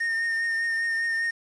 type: tone with vibrato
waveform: triangle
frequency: 1831 Hz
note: A#6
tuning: 32 cents flat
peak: -22 dBFS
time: 0-1.31 s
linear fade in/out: 10 ms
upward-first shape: triangle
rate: 5 Hz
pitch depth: 25 cents each way
effects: resampled to 22050 Hz + 8-bit